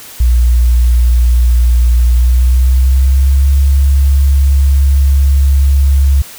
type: tone with pitch glide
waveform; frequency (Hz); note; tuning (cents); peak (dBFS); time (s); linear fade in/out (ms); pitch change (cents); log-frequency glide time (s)
sine; 60 to 68.92; B1 to C#2; -49 to -9; -5; 0.2-6.22; 5; +240; 2.06-3.48
effects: white hiss -32 dBFS RMS until 6.38 s